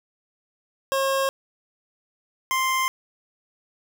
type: tone pair in turn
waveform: 25% pulse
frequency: 540 / 1047.4 Hz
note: C#5 / C6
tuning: -45 / +1 cents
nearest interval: major seventh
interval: 1146 cents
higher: second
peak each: -17 dBFS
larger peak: neither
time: 0.92-1.29 / 2.51-2.88 s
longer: neither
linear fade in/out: 0 ms
effects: none